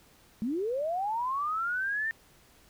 sine linear sweep, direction up, 205.8 to 1821 Hz, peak -28 dBFS, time 0.42-2.11 s, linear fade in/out 0 ms, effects pink hiss -60 dBFS RMS until 2.69 s

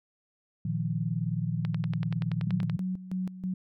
sine chord, Bb suspended fourth, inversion none, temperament equal, 116.54 / 155.56 / 174.61 Hz, Bb2 / Eb3 / F3, 0 / 0 / 0 cents, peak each -32 / -31 / -32 dBFS, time 0.65-2.77 s, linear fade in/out 5 ms
click train, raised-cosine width 0.3 ms, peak -23 dBFS, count 12, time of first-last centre 1.65-2.698 s, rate 10.5 Hz
sine tone with tremolo, 185 Hz, F#3, in tune, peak -28 dBFS, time 2.47-3.54 s, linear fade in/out 5 ms, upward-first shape square, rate 3.1 Hz, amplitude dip 75%
effects none

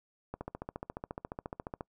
click train, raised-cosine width 1 ms, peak -24 dBFS, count 22, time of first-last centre 0.34-1.809 s, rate 14.3 Hz, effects noise-tail reverb RT60 0.1 s tail -24 dB re dry

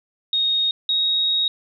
sine tone pair in turn, 3729 / 3772 Hz, A#7 / A#7, 0 / +20 cents, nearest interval unison, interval 20 cents, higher second, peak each -17 dBFS, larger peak neither, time 0.33-0.71 / 0.89-1.48 s, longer second, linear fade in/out 2 ms, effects none

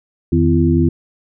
harmonic tone with a mistuned harmonic, 84.4 Hz, E2, 41 cents sharp, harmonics 1 / 2 / 3 / 4, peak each -16 / -16 / -16 / -16 dBFS, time 0.32-0.89 s, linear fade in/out 5 ms, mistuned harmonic 2, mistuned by -140 cents, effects none

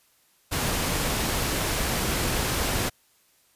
pink noise, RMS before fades -26 dBFS, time 0.51-2.9 s, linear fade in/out 20 ms, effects white hiss -63 dBFS RMS until 3.55 s + resampled to 32000 Hz

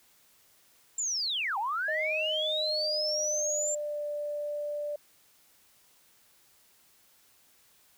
sine linear two-way sweep, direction down then up, 7380 to 770 to 7380 Hz, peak -28 dBFS, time 0.98-3.75 s, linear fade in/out 5 ms, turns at 1.58 s
sine tone with pitch glide, 622.3 to 589.1 Hz, D#5 to D5, 0 to +5 cents, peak -31 dBFS, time 1.88-4.96 s, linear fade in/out 5 ms, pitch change -95 cents, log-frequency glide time 2.29-4.07 s
effects tanh soft clip ceiling -19 dBFS + white hiss -63 dBFS RMS until 7.97 s

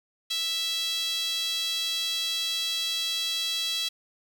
sawtooth tone with high-pass filter, 659.3 Hz, E5, in tune, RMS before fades -29 dBFS, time 0.3-3.89 s, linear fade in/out 10 ms, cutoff 3600 Hz, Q 5.8, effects 10-bit

